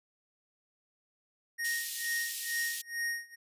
square tone with tremolo, 1864.7 Hz, A#6, in tune, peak -31 dBFS, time 1.58-3.36 s, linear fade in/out 20 ms, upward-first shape sine, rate 2.2 Hz, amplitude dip 95%
white high-pass noise, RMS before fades -37 dBFS, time 1.64-2.82 s, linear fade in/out 10 ms, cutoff 2800 Hz, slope 24 dB/octave
effects resampled to 32000 Hz

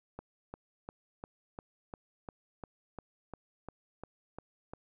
click train, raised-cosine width 1 ms, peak -28 dBFS, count 14, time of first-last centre 0.19-4.735 s, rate 2.86 Hz, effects none

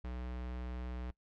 square tone, 61.74 Hz, B1, in tune, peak -40 dBFS, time 0.04-1.11 s, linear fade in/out 5 ms, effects noise-tail reverb RT60 0.1 s tail -22 dB re dry + low-pass 3000 Hz 12 dB/octave

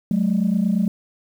sine tone pair together, 186.13 / 214.9 Hz, F#3 / A3, +11 / -41 cents, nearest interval major second, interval 248 cents, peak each -18 dBFS, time 0.11-0.88 s, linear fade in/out 2 ms, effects tanh soft clip ceiling -12 dBFS + 8-bit

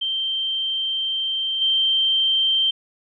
sine tone with level steps, 3137 Hz, G7, 1 cent sharp, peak -21 / -16 dBFS, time 0.01-2.71 s, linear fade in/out 10 ms, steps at 1.61 s, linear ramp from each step 10 ms, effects none

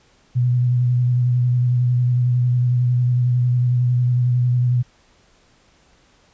sine tone with vibrato, 123.47 Hz, B2, in tune, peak -14 dBFS, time 0.35-4.83 s, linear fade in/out 20 ms, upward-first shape square, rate 11 Hz, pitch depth 18 cents each way, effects pink hiss -56 dBFS RMS until 6.33 s + resampled to 16000 Hz

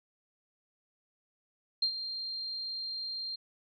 sine tone with ADSR envelope, 4186 Hz, C8, in tune, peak -24 dBFS, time 1.82-3.36 s, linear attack 6 ms, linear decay 84 ms, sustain -11 dB, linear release 11 ms, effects none

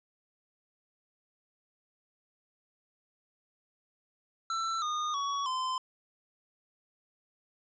square tone with pitch steps, 1336 / 1225.1 / 1123.4 / 1030.2 Hz, E6 / D#6 / C#6 / C6, +23 / -27 / +23 / -27 cents, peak -31 dBFS, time 4.5-5.78 s, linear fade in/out 2 ms, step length 320 ms, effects resampled to 16000 Hz

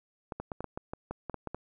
clicks, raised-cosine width 1 ms, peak -22 dBFS, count 12, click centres 0.322 / 0.4 / 0.518 / 0.606 / 0.643 / 0.775 / 0.935 / 1.11 / 1.297 / 1.343 / 1.473 / 1.546 s, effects none

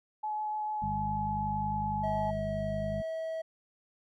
sine tone with vibrato, 852 Hz, G#5, 44 cents sharp, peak -31 dBFS, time 0.23-2.31 s, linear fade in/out 10 ms, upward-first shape sine, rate 6.8 Hz, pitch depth 8 cents each way
harmonic tone, 50.9 Hz, G#1, 34 cents flat, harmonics 1 / 2 / 3 / 4, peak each -41 / -39 / -39 / -38 dBFS, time 0.82-3.02 s, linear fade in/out 5 ms
triangle tone with pitch glide, 642 to 646.5 Hz, E5 to E5, -46 to -34 cents, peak -31 dBFS, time 2.03-3.42 s, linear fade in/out 10 ms, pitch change +12 cents, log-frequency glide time 2.84-2.99 s
effects none

